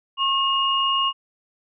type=tone pair together; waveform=sine; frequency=1085 / 2852 Hz; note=C#6 / F7; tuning=-37 / +36 cents; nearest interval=octave + perfect fourth; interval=1673 cents; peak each=-21 dBFS; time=0.17-1.13 s; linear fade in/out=50 ms; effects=none